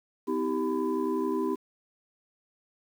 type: tone cluster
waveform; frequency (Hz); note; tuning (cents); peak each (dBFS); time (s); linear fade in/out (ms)
sine; 253.1 / 320.4 / 391.7 / 1004; B3 / E4 / G4 / B5; +43 / -49 / -1 / +28; -31 / -30 / -29 / -35; 0.27-1.56; 20
effects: tanh soft clip ceiling -18 dBFS + 9-bit